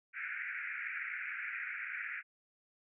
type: band-pass noise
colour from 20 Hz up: white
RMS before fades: -41 dBFS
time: 0.13-2.23 s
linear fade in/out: 50 ms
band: 1400 to 2400 Hz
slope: 96 dB/octave
effects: none